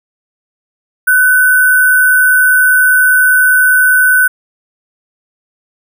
sine tone with sample-and-hold, 1500 Hz, F#6, 23 cents sharp, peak -5 dBFS, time 1.07-4.28 s, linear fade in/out 10 ms, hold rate 11025 Hz, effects none

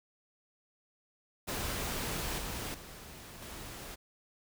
pink noise with level steps, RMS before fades -36 / -39 / -49 / -45 dBFS, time 1.47-3.96 s, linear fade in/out 20 ms, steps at 2.38 / 2.74 / 3.42 s, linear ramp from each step 5 ms, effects none

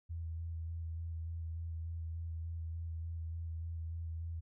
sine tone with vibrato, 82.41 Hz, E2, in tune, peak -38 dBFS, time 0.09-4.41 s, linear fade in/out 20 ms, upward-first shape square, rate 3.4 Hz, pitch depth 17 cents each way, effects none

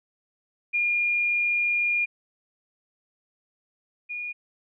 sine tone pair in turn, 2418 / 2438 Hz, D7 / D#7, +50 / -36 cents, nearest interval unison, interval 14 cents, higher second, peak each -21 / -30 dBFS, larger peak first, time 0.73-2.06 / 4.09-4.33 s, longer first, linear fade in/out 20 ms, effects none

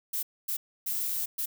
violet noise bursts at uneven times, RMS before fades -31 dBFS, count 4, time 0.13-0.23 / 0.48-0.57 / 0.86-1.26 / 1.38-1.46 s, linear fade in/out 10 ms, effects none

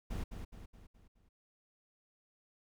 brown noise with echo, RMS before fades -38 dBFS, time 0.1-0.24 s, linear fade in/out 10 ms, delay 210 ms, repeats 5, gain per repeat -6 dB, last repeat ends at 1.29 s, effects none

